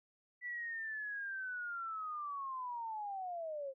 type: linear sweep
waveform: sine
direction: down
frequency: 1975.5 to 523.3 Hz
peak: -39 dBFS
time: 0.41-3.74 s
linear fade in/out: 50 ms
effects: none